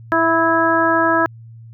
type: harmonic tone with a mistuned harmonic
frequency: 329.6 Hz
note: E4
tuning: in tune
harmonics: 1 / 2 / 3 / 4 / 5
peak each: -19 / -19 / -19 / -19 / -19 dBFS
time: 0.12-1.26 s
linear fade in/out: 0 ms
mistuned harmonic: 4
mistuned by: -22 cents
effects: added 114 Hz sine -36 dBFS peak until 1.73 s